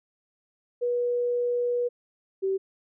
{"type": "tone pair in turn", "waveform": "sine", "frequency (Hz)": [485.3, 385.2], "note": ["B4", "G4"], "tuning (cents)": [-30, -30], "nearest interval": "major third", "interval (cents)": 400, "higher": "first", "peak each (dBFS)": -23, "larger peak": "neither", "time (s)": [[0.81, 1.89], [2.42, 2.58]], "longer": "first", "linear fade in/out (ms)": 20, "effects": []}